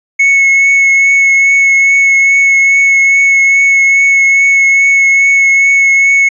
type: tone with vibrato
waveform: triangle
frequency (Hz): 2197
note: C#7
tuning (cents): -16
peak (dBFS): -3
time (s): 0.19-6.29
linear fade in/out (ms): 10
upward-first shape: triangle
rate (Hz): 2.4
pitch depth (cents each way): 16
effects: resampled to 22050 Hz